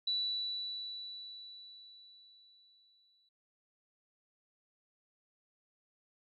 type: tone with exponential decay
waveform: sine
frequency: 3951 Hz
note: B7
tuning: in tune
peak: -30 dBFS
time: 0.07-3.29 s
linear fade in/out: 5 ms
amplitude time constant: 700 ms
effects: none